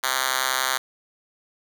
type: tone with high-pass filter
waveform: 5% pulse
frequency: 130.81 Hz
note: C3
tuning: in tune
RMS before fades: -24 dBFS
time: 0.03-0.78 s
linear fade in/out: 10 ms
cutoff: 1300 Hz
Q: 0.6
effects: none